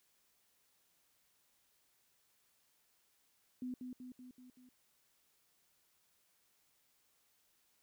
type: tone with echo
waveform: sine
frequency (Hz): 251.6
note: B3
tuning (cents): +32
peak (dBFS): -39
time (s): 3.62-3.74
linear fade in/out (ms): 2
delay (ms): 190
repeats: 5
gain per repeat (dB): -4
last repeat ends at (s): 4.69
effects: white hiss -75 dBFS RMS until 7.82 s